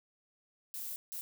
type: noise bursts at uneven times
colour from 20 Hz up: violet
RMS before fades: -41 dBFS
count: 2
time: 0.74-0.96 / 1.12-1.21 s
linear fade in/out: 0 ms
effects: none